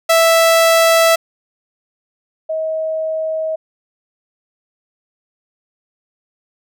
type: tone pair in turn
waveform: sawtooth / sine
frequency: 659.3 / 635.5 Hz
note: E5 / D#5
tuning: 0 / +36 cents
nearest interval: minor second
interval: 64 cents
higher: first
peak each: -5 / -17 dBFS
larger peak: first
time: 0.09-1.16 / 2.49-3.56 s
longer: neither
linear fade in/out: 10 ms
effects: none